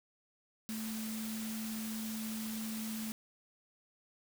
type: tone in noise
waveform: sine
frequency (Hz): 220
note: A3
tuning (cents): 0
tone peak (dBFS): -38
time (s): 0.69-3.12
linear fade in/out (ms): 0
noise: white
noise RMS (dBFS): -45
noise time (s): 0.69-3.12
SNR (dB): +4
effects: none